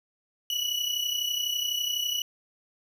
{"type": "tone pair together", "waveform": "35% pulse", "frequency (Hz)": [2926, 2958], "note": ["F#7", "F#7"], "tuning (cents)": [-20, -1], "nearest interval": "unison", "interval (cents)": 19, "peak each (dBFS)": -28, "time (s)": [0.5, 2.22], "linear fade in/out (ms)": 2, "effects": []}